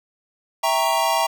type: chord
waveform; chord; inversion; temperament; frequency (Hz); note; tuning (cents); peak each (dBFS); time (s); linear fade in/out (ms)
square; E diminished seventh; none; equal with one note detuned; 659.3 / 792.2 / 932.3 / 1108.7; E5 / G5 / Bb5 / Db6; 0 / +18 / 0 / 0; -24 / -25 / -22 / -27; 0.63-1.27; 10
effects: none